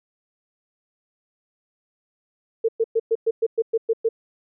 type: tone bursts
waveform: sine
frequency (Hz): 451.9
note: A4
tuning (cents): +46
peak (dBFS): -16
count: 10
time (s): 2.64-4.09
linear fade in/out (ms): 10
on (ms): 46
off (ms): 110
effects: none